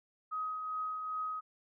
sine tone with tremolo, 1261 Hz, D#6, 23 cents sharp, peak -33 dBFS, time 0.31-1.41 s, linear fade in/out 20 ms, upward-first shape triangle, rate 2.5 Hz, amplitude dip 40%, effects none

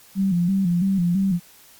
sine tone with vibrato, 183.7 Hz, F#3, 12 cents flat, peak -17 dBFS, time 0.15-1.4 s, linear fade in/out 50 ms, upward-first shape square, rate 3 Hz, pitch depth 94 cents each way, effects white hiss -50 dBFS RMS until 1.79 s + Opus 48 kbps

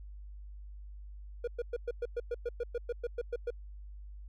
triangle tone bursts, 478.4 Hz, A#4, 45 cents sharp, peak -29 dBFS, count 15, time 1.44-3.505 s, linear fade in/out 5 ms, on 35 ms, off 110 ms, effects added 50 Hz sine -44 dBFS peak until 4.28 s

